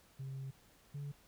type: tone pair in turn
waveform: sine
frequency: 134.4 / 142.97 Hz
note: C3 / D3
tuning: +47 / -46 cents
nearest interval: minor second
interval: 107 cents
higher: second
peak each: -39 / -38 dBFS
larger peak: second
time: 0.19-0.51 / 0.94-1.12 s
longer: first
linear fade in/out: 10 ms
effects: tanh soft clip ceiling -39 dBFS + pink hiss -66 dBFS RMS until 1.27 s